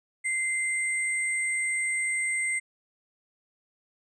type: tone pair together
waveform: sine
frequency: 2081 / 8290 Hz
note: C7 / C9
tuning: -10 / -17 cents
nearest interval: 2 octaves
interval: 2393 cents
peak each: -26 / -33 dBFS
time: 0.24-2.6 s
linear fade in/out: 20 ms
effects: none